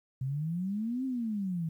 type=exponential two-way sweep; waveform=sine; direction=up then down; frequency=127.2 to 267.8 to 157.7 Hz; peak=-30 dBFS; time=0.21-1.69 s; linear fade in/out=5 ms; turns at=1.05 s; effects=11-bit